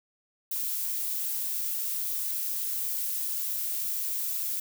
violet noise, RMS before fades -31 dBFS, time 0.51-4.6 s, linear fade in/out 5 ms, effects none

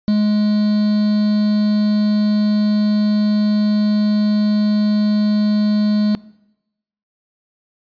triangle tone with quantisation, 210 Hz, G#3, 19 cents sharp, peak -10 dBFS, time 0.08-6.15 s, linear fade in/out 0 ms, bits 5, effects noise-tail reverb RT60 0.9 s tail -21 dB re dry + resampled to 11025 Hz

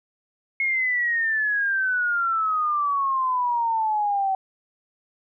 sine exponential sweep, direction down, 2172 to 761 Hz, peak -20 dBFS, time 0.6-4.35 s, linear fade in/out 2 ms, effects none

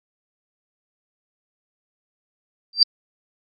sine tone with exponential growth, 4699 Hz, D8, in tune, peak -5 dBFS, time 2.73-2.83 s, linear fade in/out 2 ms, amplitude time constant 20 ms, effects MP3 32 kbps

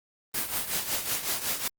white noise with tremolo, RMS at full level -27 dBFS, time 0.34-1.68 s, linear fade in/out 5 ms, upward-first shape triangle, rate 5.4 Hz, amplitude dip 75%, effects Opus 32 kbps

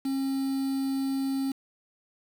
triangle tone with quantisation, 269.9 Hz, C#4, 46 cents flat, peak -24 dBFS, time 0.05-1.52 s, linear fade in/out 5 ms, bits 7, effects none

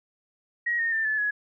sine tone with pitch steps, 1897 / 1840.9 / 1786.4 / 1733.5 / 1682.2 Hz, A#6 / A#6 / A6 / A6 / G#6, +30 / -22 / +26 / -26 / +22 cents, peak -23 dBFS, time 0.66-1.31 s, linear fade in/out 10 ms, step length 130 ms, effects none

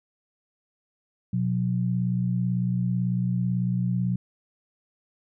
sine tone pair together, 123.4 / 181.46 Hz, B2 / F#3, -1 / -33 cents, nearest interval perfect fifth, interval 668 cents, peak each -25 dBFS, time 1.33-4.16 s, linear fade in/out 5 ms, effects none

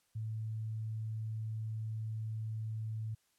sine tone, 110 Hz, A2, in tune, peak -36 dBFS, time 0.15-3.15 s, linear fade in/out 10 ms, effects white hiss -75 dBFS RMS until 3.38 s + low-pass 12000 Hz 12 dB/octave

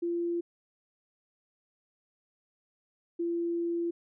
sine tone pair in turn, 343.2 / 340.6 Hz, F4 / F4, -30 / -43 cents, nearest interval unison, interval 13 cents, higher first, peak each -28 dBFS, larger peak neither, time 0.02-0.41 / 3.19-3.91 s, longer second, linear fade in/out 10 ms, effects none

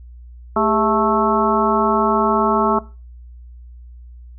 harmonic tone with a mistuned harmonic, 219.4 Hz, A3, 5 cents flat, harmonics 1 / 2 / 3 / 4 / 5 / 6, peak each -21 / -21 / -21 / -21 / -21 / -21 dBFS, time 0.56-2.79 s, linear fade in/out 5 ms, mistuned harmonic 2, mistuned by -140 cents, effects noise-tail reverb RT60 0.3 s tail -19 dB re dry + added 60 Hz sine -36 dBFS peak until 4.38 s

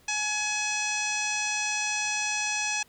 harmonic tone with a mistuned harmonic, 843 Hz, G#5, 26 cents sharp, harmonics 1 / 2 / 3 / 4 / 5 / 6 / 7 / 8 / 9 / 10, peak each -35 / -36 / -30 / -39 / -40 / -41 / -32 / -41 / -42 / -45 dBFS, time 0.08-2.83 s, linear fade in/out 5 ms, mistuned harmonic 3, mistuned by +16 cents, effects pink hiss -60 dBFS RMS until 2.88 s

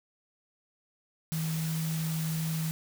sine tone in noise, 160 Hz, D#3, 49 cents sharp, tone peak -29 dBFS, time 1.32-2.71 s, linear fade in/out 0 ms, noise white, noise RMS -40 dBFS, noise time 1.32-2.71 s, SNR +8 dB, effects none

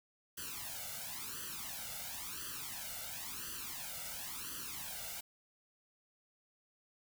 white noise with flanger, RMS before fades -44 dBFS, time 0.37-5.21 s, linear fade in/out 10 ms, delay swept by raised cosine 0.65 to 1.43 ms, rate 0.96 Hz, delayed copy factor +1, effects none

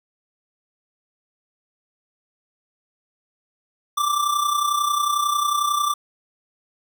square tone with amplitude modulation, 1174.7 Hz, D6, in tune, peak -17 dBFS, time 3.97-5.94 s, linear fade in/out 10 ms, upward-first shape sine, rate 31.1 Hz, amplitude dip 60%, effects none

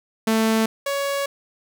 sawtooth tone pair in turn, 222 / 559.4 Hz, A3 / C#5, +16 / +16 cents, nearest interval octave + major third, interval 1600 cents, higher second, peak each -13 / -18 dBFS, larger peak first, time 0.27-0.66 / 0.86-1.26 s, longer second, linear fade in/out 5 ms, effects none

